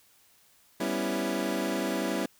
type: chord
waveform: 25% pulse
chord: C# half-diminished seventh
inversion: second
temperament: equal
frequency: 196 / 246.9 / 277.2 / 329.6 Hz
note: G3 / B3 / C#4 / E4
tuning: 0 / 0 / 0 / 0 cents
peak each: -30 / -31 / -30 / -29 dBFS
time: 0.8-2.26 s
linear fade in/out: 5 ms
effects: white hiss -62 dBFS RMS until 2.39 s